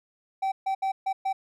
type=tone bursts at uneven times; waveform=triangle; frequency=772 Hz; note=G5; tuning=27 cents flat; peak=-22 dBFS; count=5; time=0.42-0.52 / 0.66-0.75 / 0.82-0.92 / 1.06-1.13 / 1.25-1.33 s; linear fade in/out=10 ms; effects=none